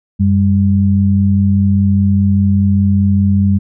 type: tone pair together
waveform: sine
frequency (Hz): 93.9 / 198.85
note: F#2 / G3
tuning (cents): +26 / +25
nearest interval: octave + minor second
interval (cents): 1299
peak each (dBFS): -11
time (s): 0.19-3.59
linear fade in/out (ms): 20
effects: none